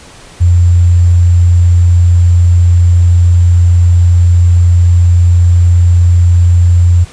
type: tone with sample-and-hold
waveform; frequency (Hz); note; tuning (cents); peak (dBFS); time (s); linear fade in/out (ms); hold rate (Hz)
sine; 87.31; F2; 0; -3; 0.4-7.05; 20; 7350
effects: pink hiss -35 dBFS RMS until 7.12 s + resampled to 22050 Hz